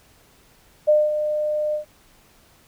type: tone with ADSR envelope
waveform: sine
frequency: 604 Hz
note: D5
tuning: 48 cents sharp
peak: -11 dBFS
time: 0.87-1.85 s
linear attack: 21 ms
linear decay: 210 ms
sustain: -9 dB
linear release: 110 ms
effects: pink hiss -55 dBFS RMS until 2.67 s